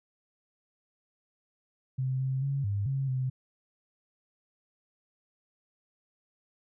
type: tone with pitch steps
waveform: sine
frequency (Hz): 130.6 / 132.2 / 138.5 / 100.8 / 135.7 / 129.6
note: C3 / C3 / C#3 / G2 / C#3 / C3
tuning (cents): -3 / +18 / -1 / +49 / -36 / -16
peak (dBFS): -27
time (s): 1.98-3.3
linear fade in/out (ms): 10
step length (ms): 220
effects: none